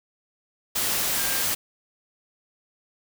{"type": "tone in noise", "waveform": "sine", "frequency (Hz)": 1600, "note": "G6", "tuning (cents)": 35, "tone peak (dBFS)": -35, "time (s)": [1.18, 1.44], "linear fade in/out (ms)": 10, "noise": "white", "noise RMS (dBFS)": -25, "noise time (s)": [0.75, 1.55], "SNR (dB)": -13, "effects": []}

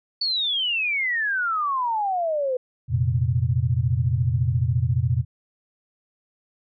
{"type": "exponential sweep", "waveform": "sine", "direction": "down", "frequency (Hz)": [4521, 495.5], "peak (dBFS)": -21, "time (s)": [0.21, 2.57], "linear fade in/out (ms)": 5}
{"type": "chord", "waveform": "sine", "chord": "F suspended fourth", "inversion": "none", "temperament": "equal", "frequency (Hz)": [87.31, 116.54, 130.81], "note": ["F2", "Bb2", "C3"], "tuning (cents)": [0, 0, 0], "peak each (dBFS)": [-25, -22, -23], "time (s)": [2.88, 5.25], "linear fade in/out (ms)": 50}
{"effects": []}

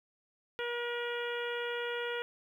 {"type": "harmonic tone", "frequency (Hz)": 478, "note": "A#4", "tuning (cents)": 43, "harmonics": [1, 2, 3, 4, 5, 6, 7], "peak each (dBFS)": [-36, -44, -40, -43, -46, -45, -47], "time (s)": [0.59, 2.22], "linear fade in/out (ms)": 0, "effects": ["11-bit"]}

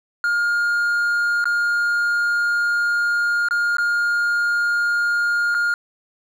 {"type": "tone with dropouts", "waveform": "triangle", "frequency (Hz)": 1416, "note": "F6", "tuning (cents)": 23, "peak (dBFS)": -15, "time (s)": [0.24, 5.74], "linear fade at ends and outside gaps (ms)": 1, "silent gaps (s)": [[1.442, 1.455], [3.486, 3.509], [3.769, 3.783], [5.544, 5.548]], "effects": []}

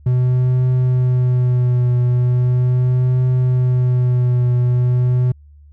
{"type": "tone with vibrato", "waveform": "triangle", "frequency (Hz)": 125.1, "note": "B2", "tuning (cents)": 23, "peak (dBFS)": -10, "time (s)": [0.06, 5.32], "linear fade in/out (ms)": 5, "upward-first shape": "triangle", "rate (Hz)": 0.39, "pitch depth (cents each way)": 31, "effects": ["added 73 Hz sine -41 dBFS peak until 5.72 s"]}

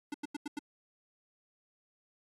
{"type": "tone bursts", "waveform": "square", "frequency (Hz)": 293.7, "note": "D4", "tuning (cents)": 0, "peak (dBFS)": -36, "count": 5, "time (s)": [0.12, 0.591], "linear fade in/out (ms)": 5, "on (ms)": 23, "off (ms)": 89, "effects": ["AAC 32 kbps"]}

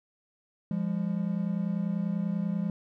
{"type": "tone pair together", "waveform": "triangle", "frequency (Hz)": [172.9, 203.1], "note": ["F3", "G#3"], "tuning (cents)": [-17, -38], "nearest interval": "minor third", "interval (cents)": 279, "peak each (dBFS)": -28, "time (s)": [0.71, 2.7], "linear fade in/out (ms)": 2, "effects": []}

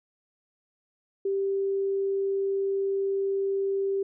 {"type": "tone", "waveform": "sine", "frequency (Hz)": 392, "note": "G4", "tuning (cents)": 0, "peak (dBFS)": -24, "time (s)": [1.25, 4.03], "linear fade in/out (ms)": 5, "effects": []}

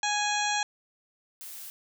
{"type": "harmonic tone", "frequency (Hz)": 830.6, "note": "G#5", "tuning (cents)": 0, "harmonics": [1, 2, 3, 4, 5, 7, 8, 9], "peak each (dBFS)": [-29, -32, -34, -35, -36, -37, -38, -39], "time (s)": [0.03, 0.63], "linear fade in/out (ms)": 2}
{"type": "noise", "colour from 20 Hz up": "blue", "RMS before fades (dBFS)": -42, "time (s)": [1.41, 1.7], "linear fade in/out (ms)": 0}
{"effects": []}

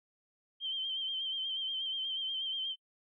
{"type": "tone with vibrato", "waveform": "sine", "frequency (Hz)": 3136, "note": "G7", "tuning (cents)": 0, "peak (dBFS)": -33, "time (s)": [0.6, 2.76], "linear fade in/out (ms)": 50, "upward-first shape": "sine", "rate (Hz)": 8.3, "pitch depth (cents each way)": 44, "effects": ["noise-tail reverb RT60 0.1 s tail -26 dB re dry"]}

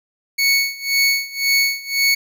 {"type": "tone with tremolo", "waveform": "25% pulse", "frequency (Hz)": 2217, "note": "C#7", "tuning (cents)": 0, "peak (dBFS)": -9, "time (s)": [0.38, 2.15], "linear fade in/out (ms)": 10, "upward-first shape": "sine", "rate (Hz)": 1.9, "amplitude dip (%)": 90, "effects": []}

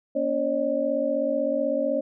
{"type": "tone cluster", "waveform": "sine", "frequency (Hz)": [240.6, 283.6, 546, 602], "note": ["B3", "C#4", "C#5", "D5"], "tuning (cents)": [-45, 40, -26, 43], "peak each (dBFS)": [-32, -29, -25, -27], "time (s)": [0.15, 2.01], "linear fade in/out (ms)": 10, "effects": []}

